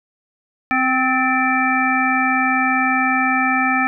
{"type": "harmonic tone with a mistuned harmonic", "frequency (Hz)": 259.7, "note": "C4", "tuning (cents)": -13, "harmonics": [1, 3, 5, 7, 9], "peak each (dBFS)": [-21, -21, -21, -21, -21], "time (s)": [0.71, 3.87], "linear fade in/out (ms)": 0, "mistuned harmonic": 7, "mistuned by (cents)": -39, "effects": []}